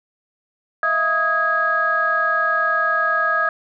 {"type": "tone cluster", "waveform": "sine", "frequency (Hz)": [640, 680, 1258, 1650], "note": ["D#5", "F5", "D#6", "G#6"], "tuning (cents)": [49, -46, 19, -12], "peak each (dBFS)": [-26, -27, -19, -19], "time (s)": [0.83, 3.49], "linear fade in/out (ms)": 2, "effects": ["tanh soft clip ceiling -6 dBFS"]}